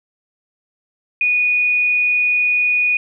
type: tone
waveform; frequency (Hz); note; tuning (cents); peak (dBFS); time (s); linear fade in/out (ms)
sine; 2466; D#7; -16; -13; 1.21-2.97; 2
effects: none